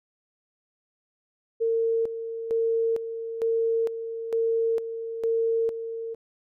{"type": "tone with tremolo", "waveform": "sine", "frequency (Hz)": 455.5, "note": "A#4", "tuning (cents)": -40, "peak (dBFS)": -21, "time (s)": [1.6, 6.15], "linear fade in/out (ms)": 20, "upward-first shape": "square", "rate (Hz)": 1.1, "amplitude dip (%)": 65, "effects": []}